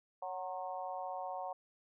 harmonic tone with a mistuned harmonic, 185 Hz, F#3, in tune, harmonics 3 / 4 / 5 / 6, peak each -45 / -41 / -45 / -49 dBFS, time 0.22-1.53 s, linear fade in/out 5 ms, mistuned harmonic 6, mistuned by -45 cents, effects none

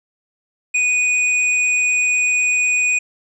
square tone, 2477 Hz, D#7, 8 cents flat, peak -15 dBFS, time 0.74-2.99 s, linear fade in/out 10 ms, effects resampled to 22050 Hz

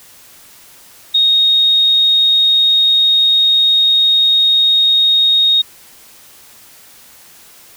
sine tone, 3729 Hz, A#7, in tune, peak -8 dBFS, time 1.14-5.62 s, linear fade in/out 10 ms, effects white hiss -42 dBFS RMS until 7.76 s

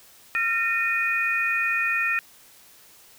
sine tone cluster, 1373 / 1832 / 2470 Hz, F6 / A#6 / D#7, -30 / -31 / -13 cents, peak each -29 / -25 / -24 dBFS, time 0.35-2.19 s, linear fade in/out 0 ms, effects white hiss -52 dBFS RMS until 3.18 s

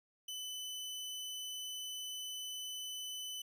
sawtooth tone, 3009 Hz, F#7, 28 cents sharp, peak -38 dBFS, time 0.28-3.42 s, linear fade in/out 5 ms, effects resampled to 32000 Hz

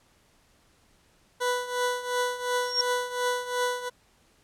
20% pulse tone with tremolo, 493.9 Hz, B4, in tune, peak -18 dBFS, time 1.4-3.9 s, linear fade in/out 20 ms, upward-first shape triangle, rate 2.8 Hz, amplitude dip 80%
sine tone with exponential growth, 5560 Hz, F8, 9 cents flat, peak -18 dBFS, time 2.57-2.81 s, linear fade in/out 2 ms, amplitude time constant 52 ms
effects pink hiss -63 dBFS RMS until 4.43 s + low-pass 11000 Hz 12 dB/octave

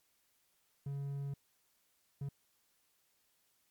triangle tone bursts at uneven times, 140 Hz, C#3, 18 cents sharp, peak -35 dBFS, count 2, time 0.86-1.34 / 2.21-2.29 s, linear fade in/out 5 ms, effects white hiss -75 dBFS RMS until 3.7 s + MP3 96 kbps

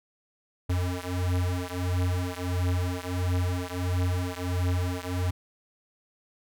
square beating tone pair, 89.3 / 90.8 Hz, F2 / F#2, +39 / -32 cents, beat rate 1.5 Hz, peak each -29 / -30 dBFS, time 0.69-5.31 s, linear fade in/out 10 ms, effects none

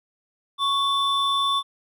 triangle tone pair together, 1108.7 / 3520 Hz, C#6 / A7, 0 / 0 cents, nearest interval octave + minor sixth, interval 2000 cents, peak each -20 / -22 dBFS, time 0.58-1.63 s, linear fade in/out 50 ms, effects none

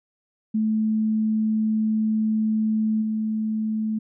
sine tone with level steps, 217.7 Hz, A3, 18 cents flat, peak -19 / -22 dBFS, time 0.54-3.99 s, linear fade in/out 10 ms, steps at 3.01 s, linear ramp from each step 20 ms, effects none

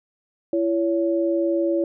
sine tone pair together, 336.1 / 564 Hz, E4 / C#5, +34 / +30 cents, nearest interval major sixth, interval 896 cents, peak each -20 / -23 dBFS, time 0.53-1.84 s, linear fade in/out 2 ms, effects none

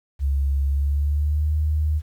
sine tone with pitch glide, 69.3 to 76.45 Hz, C#2 to D#2, 0 to -30 cents, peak -18 dBFS, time 0.19-2.02 s, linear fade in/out 50 ms, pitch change +170 cents, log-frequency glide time 0.68-1.52 s, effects 9-bit

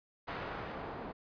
white noise with low-pass filter sweep, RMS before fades -42 dBFS, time 0.27-1.13 s, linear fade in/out 20 ms, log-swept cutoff 1500 to 740 Hz, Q 0.79, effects resampled to 11025 Hz

